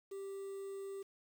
triangle tone with quantisation, 392 Hz, G4, in tune, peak -40 dBFS, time 0.11-1.03 s, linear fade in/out 10 ms, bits 10, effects none

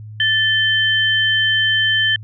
sine tone pair together, 1760 / 3100 Hz, A6 / G7, 0 / -20 cents, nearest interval minor seventh, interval 980 cents, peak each -16 dBFS, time 0.2-2.16 s, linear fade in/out 2 ms, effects added 107 Hz sine -31 dBFS peak until 2.23 s

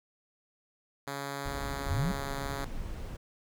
5% pulse tone with pitch glide, 140 to 138.71 Hz, C#3 to C#3, +18 to +1 cents, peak -24 dBFS, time 1.07-2.65 s, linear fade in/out 5 ms, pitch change -17 cents, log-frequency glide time 1.46-2.16 s
brown noise, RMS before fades -38 dBFS, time 1.45-3.17 s, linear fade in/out 10 ms
sine linear sweep, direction up, 71.9 to 196 Hz, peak -28 dBFS, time 1.89-2.12 s, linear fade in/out 5 ms
effects none

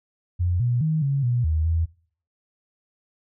sine tone with pitch steps, 88.5 / 121.5 / 157.2 / 138.7 / 121.7 / 78.8 / 82.2 Hz, F2 / B2 / D#3 / C#3 / B2 / D#2 / E2, +23 / -28 / +18 / +1 / -25 / +23 / -4 cents, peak -19 dBFS, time 0.39-1.86 s, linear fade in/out 20 ms, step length 210 ms, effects noise-tail reverb RT60 0.5 s tail -22 dB re dry

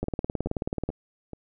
two click trains, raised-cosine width 2 ms, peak -24 / -14 dBFS, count 4 / 17, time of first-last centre 0.04-1.333 / 0.03-0.89 s, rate 2.32 / 18.6 Hz, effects none

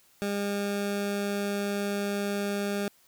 20% pulse tone, 202.1 Hz, G#3, 47 cents flat, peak -23 dBFS, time 0.22-2.88 s, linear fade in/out 0 ms, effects white hiss -62 dBFS RMS until 3.07 s

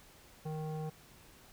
square tone with low-pass filter, 155.56 Hz, D#3, in tune, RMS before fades -39 dBFS, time 0.45-0.9 s, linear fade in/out 10 ms, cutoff 730 Hz, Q 1.9, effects pink hiss -59 dBFS RMS until 1.52 s

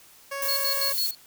15% pulse tone, 554.4 Hz, C#5, in tune, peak -24 dBFS, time 0.31-0.93 s, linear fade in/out 10 ms
violet noise, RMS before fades -28 dBFS, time 0.42-1.11 s, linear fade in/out 2 ms
sine tone with tremolo, 4349 Hz, C#8, 34 cents flat, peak -25 dBFS, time 0.48-1.15 s, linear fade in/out 10 ms, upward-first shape square, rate 6 Hz, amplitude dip 80%
effects white hiss -53 dBFS RMS until 1.26 s

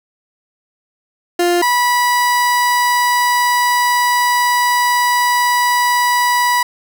30% pulse tone pair in turn, 350 / 978 Hz, F4 / B5, +4 / -17 cents, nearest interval octave + tritone, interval 1779 cents, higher second, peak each -9 dBFS, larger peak neither, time 1.39-1.62 / 1.62-6.63 s, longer second, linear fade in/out 5 ms, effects none

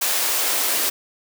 white noise with high-pass filter sweep, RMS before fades -21 dBFS, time 0.01-0.9 s, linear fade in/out 10 ms, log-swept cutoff 550 to 350 Hz, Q 1.1, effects none

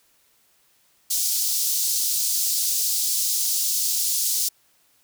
pink high-pass noise, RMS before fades -23 dBFS, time 1.1-4.49 s, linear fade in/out 10 ms, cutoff 4800 Hz, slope 24 dB/octave, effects white hiss -62 dBFS RMS until 5.03 s

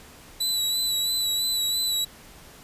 sawtooth tone with vibrato, 3951 Hz, B7, in tune, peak -20 dBFS, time 0.4-2.05 s, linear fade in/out 10 ms, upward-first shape sine, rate 3 Hz, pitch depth 31 cents each way, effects pink hiss -48 dBFS RMS until 2.63 s + resampled to 32000 Hz

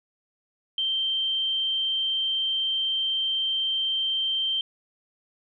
sine tone, 3136 Hz, G7, in tune, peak -23 dBFS, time 0.78-4.61 s, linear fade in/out 2 ms, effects none

